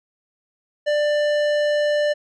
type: tone with tanh clipping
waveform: sine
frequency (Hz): 592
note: D5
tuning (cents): +14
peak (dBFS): -19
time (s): 0.86-2.14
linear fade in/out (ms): 20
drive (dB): 15
effects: none